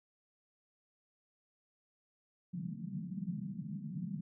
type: band-pass noise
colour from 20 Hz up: white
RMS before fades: -41 dBFS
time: 2.53-4.21 s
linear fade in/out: 10 ms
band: 150 to 200 Hz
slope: 48 dB/octave
effects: none

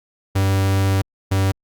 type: tone pair in turn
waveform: 45% pulse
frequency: 97 / 96.55 Hz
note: G2 / G2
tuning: -18 / -26 cents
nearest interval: unison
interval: 8 cents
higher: first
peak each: -15 dBFS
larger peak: neither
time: 0.35-1.02 / 1.31-1.52 s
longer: first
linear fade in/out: 10 ms
effects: Opus 48 kbps

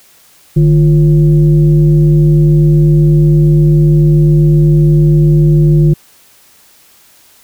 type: tone with frequency modulation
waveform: sine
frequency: 151.4 Hz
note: D#3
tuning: 47 cents flat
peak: -4 dBFS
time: 0.56-5.94 s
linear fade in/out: 10 ms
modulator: 195 Hz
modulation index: 0.56
effects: white hiss -45 dBFS RMS until 7.43 s

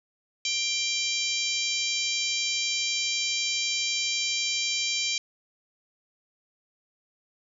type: harmonic tone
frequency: 788 Hz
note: G5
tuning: 9 cents sharp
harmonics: 3 / 4 / 5 / 6 / 7 / 8 / 9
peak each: -31 / -32 / -33 / -34 / -34 / -35 / -36 dBFS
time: 0.45-5.18 s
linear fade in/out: 2 ms
effects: none

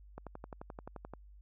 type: click train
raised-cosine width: 1 ms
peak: -30 dBFS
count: 12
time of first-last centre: 0.18-1.137 s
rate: 11.5 Hz
effects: added 50 Hz sine -53 dBFS peak until 1.41 s

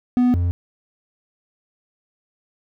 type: tone pair in turn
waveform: triangle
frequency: 247.4 / 87.47 Hz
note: B3 / F2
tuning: +3 / +3 cents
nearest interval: octave + tritone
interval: 1800 cents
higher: first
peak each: -11 / -15 dBFS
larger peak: first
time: 0.17-0.34 / 0.34-0.51 s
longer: neither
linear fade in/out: 0 ms
effects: none

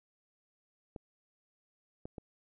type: clicks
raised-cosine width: 2 ms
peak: -29 dBFS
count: 3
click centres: 0.962 / 2.055 / 2.182 s
effects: none

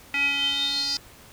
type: tone with band-pass filter sweep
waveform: square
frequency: 281.2 Hz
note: C#4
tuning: 25 cents sharp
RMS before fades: -25 dBFS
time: 0.14-0.97 s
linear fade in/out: 2 ms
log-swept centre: 2300 to 5000 Hz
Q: 9.7
effects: pink hiss -49 dBFS RMS until 1.32 s

